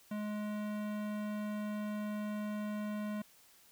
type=tone with hard clipping; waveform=sine; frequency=210 Hz; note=G#3; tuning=19 cents sharp; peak=-38 dBFS; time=0.11-3.22 s; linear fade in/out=5 ms; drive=18 dB; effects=white hiss -63 dBFS RMS until 3.71 s